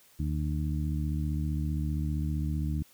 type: harmonic tone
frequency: 75.3 Hz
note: D2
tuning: 44 cents sharp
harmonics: 1 / 2 / 3 / 4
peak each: -30 / -32 / -38 / -39 dBFS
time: 0.19-2.83 s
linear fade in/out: 10 ms
effects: white hiss -60 dBFS RMS until 2.93 s